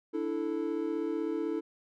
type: chord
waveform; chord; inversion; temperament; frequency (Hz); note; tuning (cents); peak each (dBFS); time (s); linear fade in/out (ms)
triangle; D suspended second; none; equal; 293.7 / 329.6 / 440; D4 / E4 / A4; 0 / 0 / 0; -34 / -31 / -33; 0.13-1.61; 20
effects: none